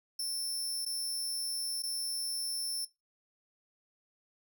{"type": "tone with dropouts", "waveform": "sawtooth", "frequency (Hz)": 5360, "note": "E8", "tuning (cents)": 28, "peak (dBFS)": -30, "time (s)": [0.19, 2.85], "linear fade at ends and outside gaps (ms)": 5, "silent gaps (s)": [[0.851, 0.861], [1.823, 1.834]], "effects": ["noise-tail reverb RT60 0.2 s tail -18 dB re dry"]}